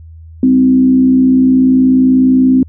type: tone with frequency modulation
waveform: sine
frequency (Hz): 259.3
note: C4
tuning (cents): -15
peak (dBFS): -5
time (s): 0.43-2.63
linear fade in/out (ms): 2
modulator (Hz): 60.3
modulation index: 0.45
effects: added 81 Hz sine -31 dBFS peak until 2.68 s